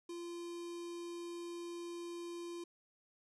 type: tone with notch filter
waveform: square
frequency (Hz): 344.1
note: F4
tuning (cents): -26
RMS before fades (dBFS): -45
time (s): 0.09-2.64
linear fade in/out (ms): 5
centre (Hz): 1600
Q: 1.1
effects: resampled to 24000 Hz + 13-bit